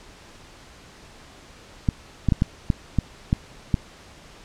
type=clicks; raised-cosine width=5 ms; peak=-6 dBFS; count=8; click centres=1.888 / 2.287 / 2.322 / 2.421 / 2.702 / 2.987 / 3.329 / 3.742 s; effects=pink hiss -47 dBFS RMS until 4.44 s + low-pass 7000 Hz 12 dB/octave